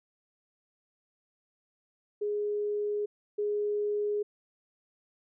sine tone pair in turn, 415.3 / 415.3 Hz, G#4 / G#4, 0 / 0 cents, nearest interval unison, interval 0 cents, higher neither, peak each -28 / -27 dBFS, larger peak second, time 2.21-3.06 / 3.38-4.23 s, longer neither, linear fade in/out 10 ms, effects none

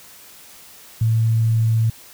sine tone, 112.7 Hz, A2, 42 cents sharp, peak -14 dBFS, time 1.01-1.9 s, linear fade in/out 5 ms, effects white hiss -44 dBFS RMS until 2.13 s

